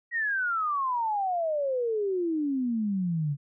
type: exponential sweep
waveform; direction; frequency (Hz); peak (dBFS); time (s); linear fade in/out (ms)
sine; down; 1922 to 138.59; -25; 0.11-3.37; 50
effects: none